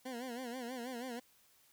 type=tone with vibrato; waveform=20% pulse; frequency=246.9 Hz; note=B3; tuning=in tune; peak=-36 dBFS; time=0.05-1.2 s; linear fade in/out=10 ms; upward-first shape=sine; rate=6.2 Hz; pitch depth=110 cents each way; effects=white hiss -68 dBFS RMS until 1.72 s